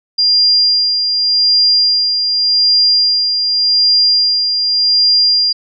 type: tone with tremolo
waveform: sine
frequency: 4800 Hz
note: D8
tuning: 37 cents sharp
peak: -7 dBFS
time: 0.18-5.53 s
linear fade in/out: 10 ms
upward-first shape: sine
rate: 0.86 Hz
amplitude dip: 45%
effects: none